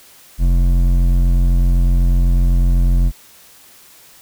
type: tone with hard clipping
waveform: sine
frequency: 43.99 Hz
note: F1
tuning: 13 cents sharp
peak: -12 dBFS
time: 0.38-3.12 s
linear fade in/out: 50 ms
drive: 10 dB
effects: white hiss -45 dBFS RMS until 4.21 s